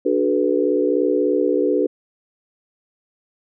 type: chord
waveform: sine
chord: B minor seventh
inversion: first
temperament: equal with one note detuned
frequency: 293.7 / 370 / 430.9 / 493.9 Hz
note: D4 / F#4 / A4 / B4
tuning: 0 / 0 / -36 / 0 cents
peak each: -21 dBFS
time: 0.05-1.87 s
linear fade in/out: 10 ms
effects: none